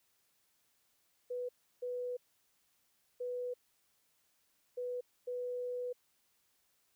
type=tone bursts at uneven times; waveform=sine; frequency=493.9 Hz; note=B4; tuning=in tune; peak=-36 dBFS; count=5; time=1.3-1.49 / 1.82-2.17 / 3.2-3.54 / 4.77-5.01 / 5.27-5.93 s; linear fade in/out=10 ms; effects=white hiss -75 dBFS RMS until 6.95 s